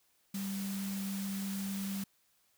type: tone in noise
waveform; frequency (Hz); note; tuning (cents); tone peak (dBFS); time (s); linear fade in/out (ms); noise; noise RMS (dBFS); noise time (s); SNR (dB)
sine; 196; G3; 0; -35; 0.34-2.04; 5; white; -45; 0.34-2.04; +7
effects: white hiss -72 dBFS RMS until 2.57 s